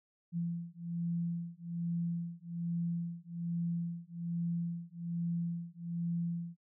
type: beating tone pair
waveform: sine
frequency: 169.7 / 170.9 Hz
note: F3 / F3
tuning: -49 / -37 cents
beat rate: 1.2 Hz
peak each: -37 / -37 dBFS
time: 0.32-6.57 s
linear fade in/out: 50 ms
effects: none